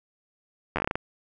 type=slowing click train; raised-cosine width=0.5 ms; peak=-11 dBFS; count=9; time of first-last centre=0.76-0.955 s; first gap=11 ms; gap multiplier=1.22; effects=none